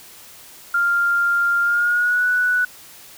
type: tone with pitch glide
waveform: sine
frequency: 1396.9 to 1480 Hz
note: F6 to F#6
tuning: 0 to 0 cents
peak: -15 dBFS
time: 0.74-2.65 s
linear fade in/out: 5 ms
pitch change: +100 cents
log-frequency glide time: 1.62-2.26 s
effects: white hiss -43 dBFS RMS until 3.17 s